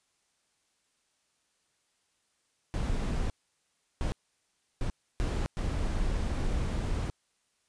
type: noise bursts at uneven times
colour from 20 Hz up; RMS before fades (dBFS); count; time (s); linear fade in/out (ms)
brown; -30; 5; 2.74-3.3 / 4.01-4.12 / 4.81-4.9 / 5.2-5.46 / 5.57-7.1; 0
effects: white hiss -74 dBFS RMS until 7.68 s + resampled to 22050 Hz